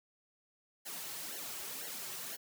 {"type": "noise with flanger", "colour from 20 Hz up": "white", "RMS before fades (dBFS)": -43, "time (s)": [0.85, 2.37], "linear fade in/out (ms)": 20, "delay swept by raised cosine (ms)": [0.81, 4.21], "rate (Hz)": 2, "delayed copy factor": -0.75, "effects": ["high-pass 150 Hz 12 dB/octave"]}